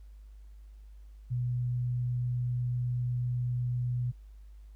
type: tone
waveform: sine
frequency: 123 Hz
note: B2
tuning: 7 cents flat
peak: -28 dBFS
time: 1.3-4.12 s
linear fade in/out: 20 ms
effects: added 51 Hz sine -47 dBFS peak until 4.75 s + pink hiss -73 dBFS RMS until 4.75 s